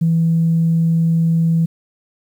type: tone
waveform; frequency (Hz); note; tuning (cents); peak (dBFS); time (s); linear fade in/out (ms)
sine; 164.81; E3; 0; -11; 0.01-1.66; 10
effects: tanh soft clip ceiling -7 dBFS + 8-bit